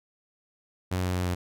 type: tone with pitch steps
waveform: sawtooth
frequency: 91.9 / 91.05 / 90.22 / 89.39 Hz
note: F#2 / F#2 / F#2 / F2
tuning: -11 / -27 / -43 / +41 cents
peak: -22 dBFS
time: 0.91-1.35 s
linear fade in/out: 10 ms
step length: 110 ms
effects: none